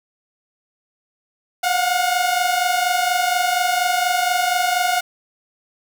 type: tone pair together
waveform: sawtooth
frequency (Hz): 708.8 / 733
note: F5 / F#5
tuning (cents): +25 / -16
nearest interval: minor second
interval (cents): 59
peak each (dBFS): -16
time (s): 1.63-5.01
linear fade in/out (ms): 10
effects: 7-bit